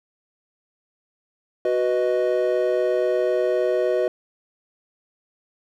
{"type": "chord", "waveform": "triangle", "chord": "B major", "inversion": "second", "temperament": "equal", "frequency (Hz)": [370, 493.9, 622.3], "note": ["F#4", "B4", "D#5"], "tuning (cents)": [0, 0, 0], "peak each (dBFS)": -21, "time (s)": [1.65, 4.08], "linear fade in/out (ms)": 2, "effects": []}